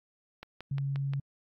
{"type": "click train", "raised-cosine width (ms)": 0.3, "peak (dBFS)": -26, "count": 5, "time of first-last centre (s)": [0.43, 1.135], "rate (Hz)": 5.67}
{"type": "tone", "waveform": "sine", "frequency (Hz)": 138.4, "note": "C#3", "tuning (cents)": -2, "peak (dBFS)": -29, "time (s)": [0.71, 1.2], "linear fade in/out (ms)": 5}
{"effects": ["AAC 64 kbps"]}